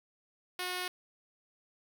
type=tone; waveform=5% pulse; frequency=362.8 Hz; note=F#4; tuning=34 cents flat; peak=-23 dBFS; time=0.59-0.88 s; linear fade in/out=2 ms; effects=none